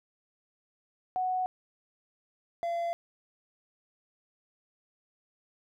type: tone pair in turn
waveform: sine / triangle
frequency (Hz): 740 / 682.7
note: F#5 / F5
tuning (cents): 0 / -40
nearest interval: minor second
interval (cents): 140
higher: first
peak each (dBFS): -27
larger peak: neither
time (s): 1.16-1.46 / 2.63-2.93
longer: neither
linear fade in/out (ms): 0
effects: none